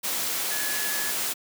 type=tone in noise; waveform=sine; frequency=1700 Hz; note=G#6; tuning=40 cents sharp; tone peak=-33 dBFS; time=0.5-1.12 s; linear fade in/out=20 ms; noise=white; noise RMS=-28 dBFS; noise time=0.03-1.34 s; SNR=-8 dB; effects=high-pass 200 Hz 12 dB/octave